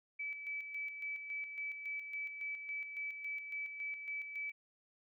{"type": "tone with tremolo", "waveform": "sine", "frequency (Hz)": 2300, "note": "D7", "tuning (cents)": -37, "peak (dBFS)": -38, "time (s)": [0.19, 4.52], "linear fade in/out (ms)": 10, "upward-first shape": "square", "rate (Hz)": 3.6, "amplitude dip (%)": 50, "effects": []}